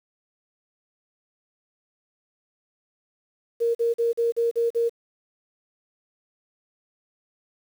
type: tone bursts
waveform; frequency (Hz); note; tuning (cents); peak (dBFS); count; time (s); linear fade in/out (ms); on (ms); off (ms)
sine; 466.2; A#4; 0; -19; 7; 3.6-4.896; 20; 150; 41
effects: 8-bit